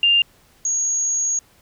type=tone pair in turn; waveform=sine; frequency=2799 / 6625 Hz; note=F7 / G#8; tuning=+3 / -5 cents; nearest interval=octave + minor third; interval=1492 cents; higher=second; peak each=-12 / -18 dBFS; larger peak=first; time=0.03-0.22 / 0.65-1.39 s; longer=second; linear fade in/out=2 ms; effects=pink hiss -55 dBFS RMS until 1.61 s